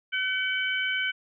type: harmonic tone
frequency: 759 Hz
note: F#5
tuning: 44 cents sharp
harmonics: 2 / 3 / 4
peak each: -28 / -30 / -31 dBFS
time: 0.12-1.12 s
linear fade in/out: 20 ms
effects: none